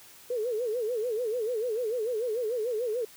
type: tone with vibrato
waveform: sine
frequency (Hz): 461.8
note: A#4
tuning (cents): -16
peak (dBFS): -27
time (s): 0.3-3.05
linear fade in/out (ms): 5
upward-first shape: sine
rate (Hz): 6.8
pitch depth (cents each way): 160
effects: white hiss -52 dBFS RMS until 3.16 s + high-pass 60 Hz 12 dB/octave